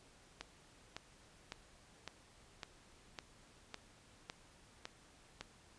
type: click train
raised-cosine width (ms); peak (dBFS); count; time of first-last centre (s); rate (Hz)
0.2; -26; 10; 0.41-5.41; 1.8
effects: pink hiss -64 dBFS RMS until 5.78 s + resampled to 22050 Hz